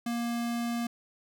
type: tone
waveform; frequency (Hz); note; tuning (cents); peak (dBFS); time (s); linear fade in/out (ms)
square; 235.7; A#3; +19; -30; 0.06-0.87; 5
effects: none